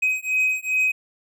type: beating tone pair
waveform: triangle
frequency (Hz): 2522 / 2524.5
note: D#7 / D#7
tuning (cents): +23 / +25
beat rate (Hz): 2.5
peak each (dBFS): -21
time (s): 0.02-0.92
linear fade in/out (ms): 10
effects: none